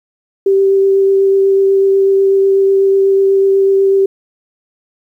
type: tone with vibrato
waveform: sine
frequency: 390 Hz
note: G4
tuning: 9 cents flat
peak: -7 dBFS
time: 0.46-4.06 s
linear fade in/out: 5 ms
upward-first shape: triangle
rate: 8.1 Hz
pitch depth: 11 cents each way
effects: 8-bit